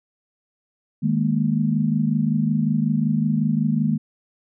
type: chord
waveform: sine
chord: D# suspended fourth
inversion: none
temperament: equal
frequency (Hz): 155.56 / 207.7 / 233.1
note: D#3 / G#3 / A#3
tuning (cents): 0 / 0 / 0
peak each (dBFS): -22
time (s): 1.02-3.98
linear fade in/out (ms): 20
effects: none